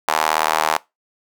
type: tone with high-pass filter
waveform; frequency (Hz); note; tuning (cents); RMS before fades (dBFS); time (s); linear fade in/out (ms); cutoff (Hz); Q
sawtooth; 78.2; D#2; +9; -19; 0.08-0.77; 0; 870; 2.3
effects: noise-tail reverb RT60 0.2 s tail -21 dB re dry